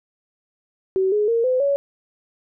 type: tone with pitch steps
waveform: sine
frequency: 379.8 / 419 / 462.2 / 509.9 / 562.5 Hz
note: F#4 / G#4 / A#4 / C5 / C#5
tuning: +45 / +15 / -15 / -45 / +25 cents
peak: -16 dBFS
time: 0.96-1.76 s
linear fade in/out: 0 ms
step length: 160 ms
effects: none